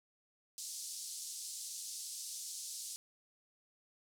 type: band-pass noise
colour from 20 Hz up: white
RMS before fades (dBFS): -45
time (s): 0.58-2.96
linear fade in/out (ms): 0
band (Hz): 4500 to 9600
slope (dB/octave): 24
effects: none